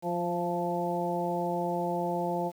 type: harmonic tone with a mistuned harmonic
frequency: 174.61 Hz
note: F3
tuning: in tune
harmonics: 1 / 2 / 3 / 4 / 5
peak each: -34 / -34 / -34 / -34 / -34 dBFS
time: 0.02-2.52 s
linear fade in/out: 50 ms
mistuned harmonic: 4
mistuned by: -20 cents
effects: 9-bit